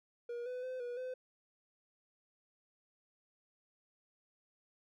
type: tone with pitch steps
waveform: triangle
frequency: 477 / 501 / 512 / 485.1 / 510 Hz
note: A#4 / B4 / C5 / B4 / C5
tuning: +40 / +25 / -38 / -31 / -44 cents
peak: -37 dBFS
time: 0.29-1.14 s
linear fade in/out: 5 ms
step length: 170 ms
effects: none